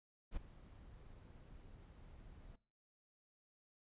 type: noise with ADSR envelope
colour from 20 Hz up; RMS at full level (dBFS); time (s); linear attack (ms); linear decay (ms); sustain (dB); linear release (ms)
brown; -42; 0.31-2.56; 61; 5; -16; 8
effects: noise-tail reverb RT60 0.4 s tail -19 dB re dry + resampled to 8000 Hz